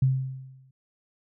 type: tone with exponential decay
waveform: sine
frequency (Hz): 131.8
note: C3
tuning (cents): +13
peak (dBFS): -16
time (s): 0.02-0.71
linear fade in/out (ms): 5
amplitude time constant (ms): 150
effects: none